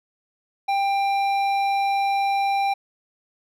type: tone with hard clipping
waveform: sine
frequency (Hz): 792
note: G5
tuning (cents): +18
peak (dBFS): -21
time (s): 0.68-2.74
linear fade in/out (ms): 10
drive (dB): 10
effects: none

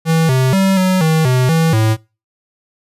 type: tone with pitch steps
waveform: square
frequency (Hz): 162.5 / 130.2 / 192.7 / 186.1 / 159.4 / 127.5 / 162.8 / 110.1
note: E3 / C3 / G3 / F#3 / D#3 / C3 / E3 / A2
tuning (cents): -24 / -8 / -29 / +10 / +42 / -44 / -21 / +2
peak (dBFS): -11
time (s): 0.05-1.97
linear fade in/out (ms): 50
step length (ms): 240
effects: noise-tail reverb RT60 0.3 s tail -24 dB re dry + resampled to 32000 Hz

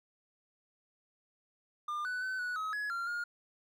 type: tone with pitch steps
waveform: triangle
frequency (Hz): 1202 / 1491 / 1520 / 1472 / 1276 / 1685 / 1382 / 1422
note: D6 / F#6 / F#6 / F#6 / D#6 / G#6 / F6 / F6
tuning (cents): +40 / +13 / +46 / -9 / +43 / +25 / -19 / +31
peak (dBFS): -32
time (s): 1.88-3.24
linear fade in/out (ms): 5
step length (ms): 170
effects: none

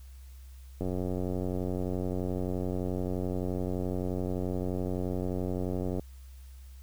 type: click train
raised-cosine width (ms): 2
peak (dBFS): -20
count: 476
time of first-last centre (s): 0.81-5.996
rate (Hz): 91.6
effects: added 65 Hz sine -45 dBFS peak until 6.82 s + white hiss -62 dBFS RMS until 6.82 s

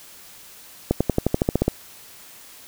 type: accelerating click train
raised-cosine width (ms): 2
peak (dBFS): -4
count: 11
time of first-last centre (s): 0.91-1.68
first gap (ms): 96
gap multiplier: 0.95
effects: white hiss -45 dBFS RMS until 2.67 s

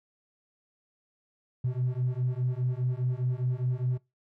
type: beating tone pair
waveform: triangle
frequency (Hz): 123.47 / 128.37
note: B2 / C3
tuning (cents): 0 / -33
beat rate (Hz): 4.9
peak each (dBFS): -26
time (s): 1.64-3.98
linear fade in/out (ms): 10
effects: noise-tail reverb RT60 0.2 s tail -20 dB re dry + tanh soft clip ceiling -22 dBFS

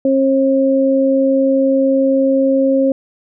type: tone pair together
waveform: sine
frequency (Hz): 269.2 / 538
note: C4 / C5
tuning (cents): +49 / +48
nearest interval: octave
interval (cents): 1199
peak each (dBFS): -13 / -13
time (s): 0.05-2.92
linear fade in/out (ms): 2
effects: none

